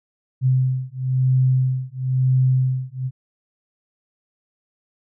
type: beating tone pair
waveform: sine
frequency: 129 / 130 Hz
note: C3 / C3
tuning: -24 / -11 cents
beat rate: 1 Hz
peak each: -19 dBFS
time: 0.41-3.11 s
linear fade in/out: 50 ms
effects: none